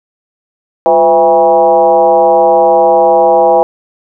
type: tone with frequency modulation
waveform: sine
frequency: 659.3 Hz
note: E5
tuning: in tune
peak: -4 dBFS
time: 0.86-3.63 s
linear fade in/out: 0 ms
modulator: 153 Hz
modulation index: 1.5
effects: none